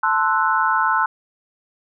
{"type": "chord", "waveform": "sine", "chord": "F# half-diminished seventh", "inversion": "first", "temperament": "equal", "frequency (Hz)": [880, 1046.5, 1318.5, 1480], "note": ["A5", "C6", "E6", "F#6"], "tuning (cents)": [0, 0, 0, 0], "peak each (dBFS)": -21, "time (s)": [0.03, 1.06], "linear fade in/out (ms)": 5, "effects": []}